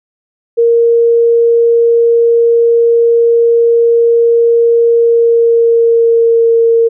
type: tone with pitch glide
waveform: sine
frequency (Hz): 466.2 to 460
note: A#4 to A#4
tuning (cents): 0 to -23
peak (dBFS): -5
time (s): 0.57-6.89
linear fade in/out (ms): 20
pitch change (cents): -23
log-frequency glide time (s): 4.93-6.52
effects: none